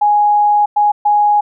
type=tone bursts at uneven times; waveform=sine; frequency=830.6 Hz; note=G#5; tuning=in tune; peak=-8 dBFS; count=3; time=0.01-0.66 / 0.76-0.92 / 1.05-1.41 s; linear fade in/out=10 ms; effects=none